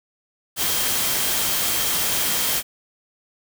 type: tone in noise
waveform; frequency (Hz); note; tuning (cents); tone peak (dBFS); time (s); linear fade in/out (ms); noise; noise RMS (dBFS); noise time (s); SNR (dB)
sine; 3200; G7; +35; -33; 0.56-2.63; 50; white; -22; 0.56-2.63; -14
effects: none